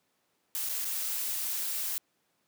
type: noise with dropouts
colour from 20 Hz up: blue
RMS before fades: -33 dBFS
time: 0.55-1.98 s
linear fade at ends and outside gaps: 0 ms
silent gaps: 0.689-0.695 / 0.846-0.852 s
effects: pink hiss -74 dBFS RMS until 2.47 s + high-pass 200 Hz 12 dB/octave